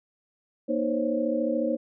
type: tone cluster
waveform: sine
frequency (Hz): 238.2 / 310.4 / 521 / 555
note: A#3 / D#4 / C5 / C#5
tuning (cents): +38 / -4 / -7 / +2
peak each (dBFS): -29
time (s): 0.68-1.77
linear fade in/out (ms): 20
effects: none